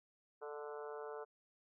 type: harmonic tone with a mistuned harmonic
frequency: 147 Hz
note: D3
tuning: 2 cents sharp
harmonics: 3 / 4 / 5 / 6 / 7 / 8 / 9 / 10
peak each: -46 / -52 / -55 / -56 / -56 / -59 / -56 / -59 dBFS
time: 0.41-1.25 s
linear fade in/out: 20 ms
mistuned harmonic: 4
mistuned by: +24 cents
effects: none